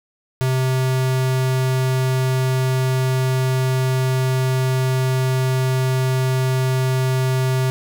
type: tone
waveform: square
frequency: 130 Hz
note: C3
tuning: 11 cents flat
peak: -17 dBFS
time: 0.41-7.7 s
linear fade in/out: 0 ms
effects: none